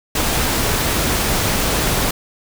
pink noise, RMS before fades -18 dBFS, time 0.15-2.11 s, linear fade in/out 5 ms, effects none

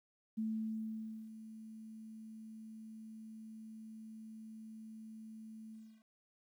sine tone with ADSR envelope, 220 Hz, A3, in tune, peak -34 dBFS, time 0.37-6.04 s, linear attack 16 ms, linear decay 900 ms, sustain -14 dB, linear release 310 ms, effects 12-bit

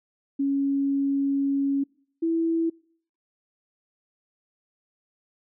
sine tone pair in turn, 277.2 / 329.6 Hz, C#4 / E4, 0 / 0 cents, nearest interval minor third, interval 300 cents, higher second, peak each -21 dBFS, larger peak neither, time 0.39-1.84 / 2.22-2.7 s, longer first, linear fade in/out 10 ms, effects noise-tail reverb RT60 0.6 s tail -26 dB re dry

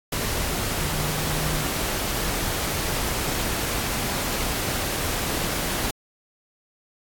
sine tone in noise, 151.9 Hz, D#3, 41 cents flat, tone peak -29 dBFS, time 0.81-1.66 s, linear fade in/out 5 ms, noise pink, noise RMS -26 dBFS, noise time 0.12-5.91 s, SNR -6 dB, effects AAC 64 kbps

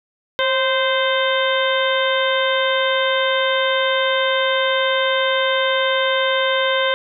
harmonic tone with a mistuned harmonic, 519 Hz, C5, 14 cents flat, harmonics 1 / 2 / 3 / 4 / 5 / 6 / 7, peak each -19 / -23 / -23 / -25 / -34 / -25 / -26 dBFS, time 0.39-6.94 s, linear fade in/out 0 ms, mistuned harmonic 1, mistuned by +47 cents, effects none

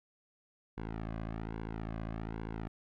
sawtooth tone with flanger, 55 Hz, A1, in tune, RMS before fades -40 dBFS, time 0.77-2.68 s, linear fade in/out 10 ms, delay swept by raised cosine 1.6 to 2.22 ms, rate 1.2 Hz, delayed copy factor -0.75, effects low-pass 2000 Hz 12 dB/octave

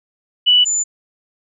sine tone pair in turn, 2960 / 7040 Hz, F#7 / A8, 0 / 0 cents, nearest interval octave + minor third, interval 1500 cents, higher second, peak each -8 / -15 dBFS, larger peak first, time 0.46-0.65 / 0.65-0.84 s, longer neither, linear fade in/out 20 ms, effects none

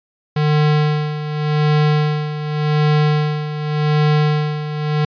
square tone with tremolo, 150.7 Hz, D3, 45 cents sharp, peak -12 dBFS, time 0.36-5.05 s, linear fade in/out 5 ms, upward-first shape sine, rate 0.87 Hz, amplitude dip 70%, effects resampled to 11025 Hz

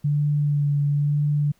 sine tone with vibrato, 145.6 Hz, D3, 15 cents flat, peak -18 dBFS, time 0.04-1.52 s, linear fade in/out 10 ms, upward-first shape sine, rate 1 Hz, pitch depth 19 cents each way, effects pink hiss -63 dBFS RMS until 1.59 s

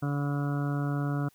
harmonic tone, 143.3 Hz, D3, 42 cents flat, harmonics 1 / 2 / 3 / 4 / 5 / 7 / 8 / 9 / 10, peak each -28 / -33 / -43 / -44 / -42 / -47 / -47 / -43 / -44 dBFS, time 0.02-1.29 s, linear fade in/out 10 ms, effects white hiss -64 dBFS RMS until 1.34 s

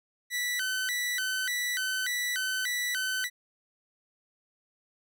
sawtooth tone with vibrato, 1727 Hz, A6, 33 cents flat, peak -25 dBFS, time 0.3-3.3 s, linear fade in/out 50 ms, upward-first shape square, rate 1.7 Hz, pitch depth 220 cents each way, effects none

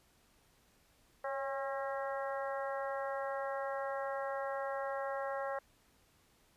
harmonic tone with a mistuned harmonic, 270.4 Hz, C#4, 43 cents flat, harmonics 2 / 3 / 4 / 5 / 6 / 7, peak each -38 / -42 / -44 / -46 / -48 / -49 dBFS, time 1.24-5.59 s, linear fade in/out 5 ms, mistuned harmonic 2, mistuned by +33 cents, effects pink hiss -69 dBFS RMS until 6.56 s + resampled to 32000 Hz

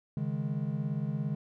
triangle chord, C# suspended second, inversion none, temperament just, 138.59 / 155.92 / 207.9 Hz, C#3 / D#3 / G#3, 0 / +4 / +2 cents, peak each -32 / -32 / -34 dBFS, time 0.17-1.35 s, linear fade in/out 2 ms, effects none

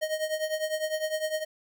square tone with tremolo, 623 Hz, D#5, 2 cents sharp, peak -25 dBFS, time 0.01-1.45 s, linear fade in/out 20 ms, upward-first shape triangle, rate 9.9 Hz, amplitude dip 85%, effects none

